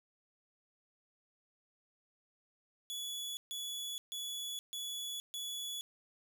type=tone bursts; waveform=sawtooth; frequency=3409 Hz; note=G#7; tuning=45 cents sharp; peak=-36 dBFS; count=5; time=2.9-5.81 s; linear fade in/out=0 ms; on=470 ms; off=140 ms; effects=none